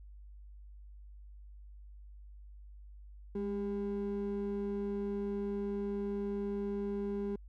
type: ring-modulated tone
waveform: triangle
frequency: 302.7 Hz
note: D#4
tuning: 48 cents flat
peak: -28 dBFS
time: 3.35-7.36 s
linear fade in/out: 5 ms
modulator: 97.7 Hz
effects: tanh soft clip ceiling -24 dBFS + added 50 Hz sine -49 dBFS peak until 7.48 s